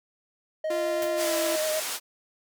triangle tone with vibrato, 621 Hz, D#5, 3 cents flat, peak -24 dBFS, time 0.64-1.8 s, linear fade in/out 5 ms, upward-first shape sine, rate 9.1 Hz, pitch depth 21 cents each way
sawtooth tone with pitch glide, 345.5 to 334.3 Hz, F4 to E4, -19 to +24 cents, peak -26 dBFS, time 0.7-1.56 s, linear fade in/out 5 ms, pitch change -57 cents, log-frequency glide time 1.2-1.32 s
white noise with exponential decay, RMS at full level -33 dBFS, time 1.02-1.18 s, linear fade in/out 2 ms, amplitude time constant 33 ms
white band-pass noise, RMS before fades -32 dBFS, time 1.16-2 s, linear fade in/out 50 ms, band 410 to 11000 Hz, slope 12 dB/octave
effects none

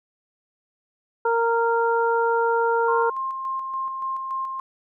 harmonic tone, 463.1 Hz, A#4, 11 cents flat, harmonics 1 / 2 / 3, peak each -21 / -22 / -26 dBFS, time 1.25-3.1 s, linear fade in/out 5 ms
sine tone with tremolo, 1060 Hz, C6, 22 cents sharp, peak -24 dBFS, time 2.88-4.6 s, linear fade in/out 2 ms, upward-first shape square, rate 3.5 Hz, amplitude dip 35%
effects none

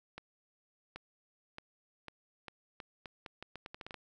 accelerating click train, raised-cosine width 0.3 ms, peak -28 dBFS, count 16, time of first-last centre 0.18-3.943 s, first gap 780 ms, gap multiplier 0.8, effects none

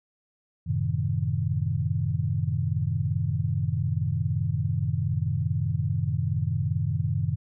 sine chord, F# diminished seventh, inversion none, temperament equal, 92.5 / 110 / 130.81 / 155.56 Hz, F#2 / A2 / C3 / Eb3, 0 / 0 / 0 / 0 cents, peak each -29 dBFS, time 0.66-7.36 s, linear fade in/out 20 ms, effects none

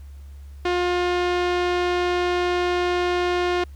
sawtooth tone with low-pass filter, 355.5 Hz, F4, 31 cents sharp, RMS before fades -22 dBFS, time 0.65-3.64 s, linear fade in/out 5 ms, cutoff 3600 Hz, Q 0.93, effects added 70 Hz sine -37 dBFS peak until 3.75 s + pink hiss -59 dBFS RMS until 3.75 s

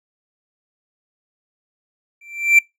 triangle tone with exponential growth, 2349 Hz, D7, in tune, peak -4 dBFS, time 2.21-2.59 s, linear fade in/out 5 ms, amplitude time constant 81 ms, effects noise-tail reverb RT60 0.2 s tail -25 dB re dry

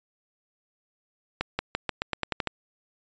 accelerating click train, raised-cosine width 0.3 ms, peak -10 dBFS, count 10, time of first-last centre 1.41-2.473 s, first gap 180 ms, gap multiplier 0.89, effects resampled to 16000 Hz

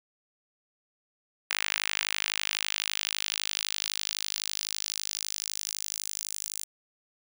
sawtooth tone with high-pass filter sweep, 51.91 Hz, G#1, in tune, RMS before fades -33 dBFS, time 1.5-6.64 s, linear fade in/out 5 ms, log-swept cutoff 2100 to 7400 Hz, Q 1.5, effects none

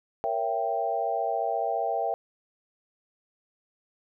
sine chord, A# diminished seventh, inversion none, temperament equal with one note detuned, 466.2 / 554.4 / 669.6 / 784 Hz, A#4 / C#5 / E5 / G5, 0 / 0 / +27 / 0 cents, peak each -33 / -34 / -29 / -29 dBFS, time 0.24-2.14 s, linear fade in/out 0 ms, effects none

